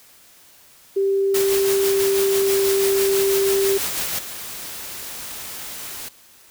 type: tone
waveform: sine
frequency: 392 Hz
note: G4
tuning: in tune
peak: -16 dBFS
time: 0.96-3.78 s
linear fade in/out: 10 ms
type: noise with tremolo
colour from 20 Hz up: white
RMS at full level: -24 dBFS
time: 1.34-4.19 s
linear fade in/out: 5 ms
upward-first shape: sine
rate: 6.1 Hz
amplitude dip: 40%
type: noise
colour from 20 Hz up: white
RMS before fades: -33 dBFS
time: 2.48-6.09 s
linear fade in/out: 10 ms
effects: white hiss -50 dBFS RMS until 6.5 s